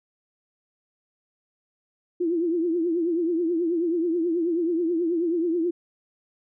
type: tone with vibrato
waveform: sine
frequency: 338.3 Hz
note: E4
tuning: 45 cents sharp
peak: -21 dBFS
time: 2.2-5.71 s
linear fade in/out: 10 ms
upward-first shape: triangle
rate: 9.3 Hz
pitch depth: 120 cents each way
effects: none